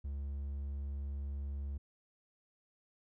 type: tone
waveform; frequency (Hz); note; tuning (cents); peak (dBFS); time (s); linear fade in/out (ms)
triangle; 70.1; C#2; +20; -35; 0.04-1.78; 10
effects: none